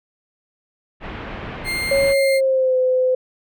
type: low-pass noise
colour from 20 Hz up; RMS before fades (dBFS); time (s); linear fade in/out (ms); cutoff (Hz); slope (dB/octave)
pink; -31; 1-2.15; 50; 2800; 24
type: tone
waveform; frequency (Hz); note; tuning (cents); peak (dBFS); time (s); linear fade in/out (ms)
35% pulse; 2109; C7; +13; -20; 1.64-2.41; 50
type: tone with pitch glide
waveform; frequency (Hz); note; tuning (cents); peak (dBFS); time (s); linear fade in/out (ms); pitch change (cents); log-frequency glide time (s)
sine; 551 to 511.1; C#5 to C5; -11 to -41; -14; 1.91-3.15; 5; -130; 2.16-2.77
effects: none